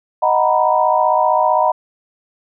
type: chord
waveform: sine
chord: B major seventh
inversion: first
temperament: equal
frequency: 622.3 / 740 / 932.3 / 987.8 Hz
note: D#5 / F#5 / A#5 / B5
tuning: 0 / 0 / 0 / 0 cents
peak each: -17 dBFS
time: 0.22-1.72 s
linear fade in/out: 10 ms
effects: none